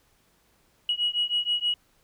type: beating tone pair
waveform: sine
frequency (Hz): 2906 / 2912.3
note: F#7 / F#7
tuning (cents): -32 / -28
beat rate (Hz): 6.3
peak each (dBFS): -26 / -26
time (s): 0.89-1.74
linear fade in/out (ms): 2
effects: tanh soft clip ceiling -16 dBFS + pink hiss -65 dBFS RMS until 2.03 s